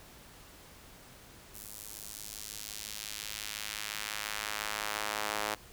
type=tone with high-pass filter sweep; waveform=sawtooth; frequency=105.7 Hz; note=G#2; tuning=31 cents sharp; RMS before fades=-39 dBFS; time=1.54-5.55 s; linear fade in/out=10 ms; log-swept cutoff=10000 to 700 Hz; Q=0.78; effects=pink hiss -54 dBFS RMS until 5.72 s